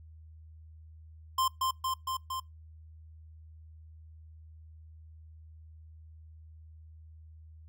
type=tone with echo; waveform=square; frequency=1046.5 Hz; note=C6; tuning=in tune; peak=-26 dBFS; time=1.38-1.48 s; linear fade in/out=5 ms; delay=230 ms; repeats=4; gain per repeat=-2 dB; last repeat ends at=2.4 s; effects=noise-tail reverb RT60 0.2 s tail -24 dB re dry + added 79 Hz sine -49 dBFS peak until 7.68 s